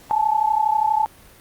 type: tone pair together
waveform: sine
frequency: 848.7 / 881 Hz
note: G#5 / A5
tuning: +37 / +2 cents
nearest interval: minor second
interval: 65 cents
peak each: -19 dBFS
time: 0.11-1.06 s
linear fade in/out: 0 ms
effects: pink hiss -48 dBFS RMS until 1.4 s + Opus 48 kbps